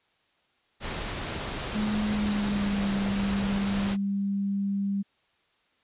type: noise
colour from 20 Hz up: pink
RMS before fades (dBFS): -33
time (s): 0.8-3.97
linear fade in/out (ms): 50
type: tone with pitch glide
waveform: sine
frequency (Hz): 211.6 to 198.57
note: G#3 to G3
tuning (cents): +33 to +23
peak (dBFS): -25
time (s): 1.74-5.03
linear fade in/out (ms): 20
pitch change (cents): -110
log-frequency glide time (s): 1.97-2.92
effects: white hiss -68 dBFS RMS until 5.83 s + resampled to 8000 Hz